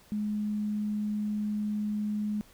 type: tone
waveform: sine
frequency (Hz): 210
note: G#3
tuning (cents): +19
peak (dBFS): -28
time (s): 0.12-2.41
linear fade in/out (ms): 0
effects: pink hiss -58 dBFS RMS until 2.53 s